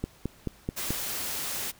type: click train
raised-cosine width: 3 ms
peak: -16 dBFS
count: 5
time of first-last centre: 0.04-0.906 s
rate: 4.62 Hz
type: noise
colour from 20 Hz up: white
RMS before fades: -33 dBFS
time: 0.76-1.72 s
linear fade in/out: 20 ms
effects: pink hiss -56 dBFS RMS until 1.79 s